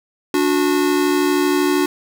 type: tone pair together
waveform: square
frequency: 291.5 / 364.3 Hz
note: D4 / F#4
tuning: -13 / -27 cents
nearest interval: major third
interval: 386 cents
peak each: -18 dBFS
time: 0.34-1.86 s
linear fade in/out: 2 ms
effects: none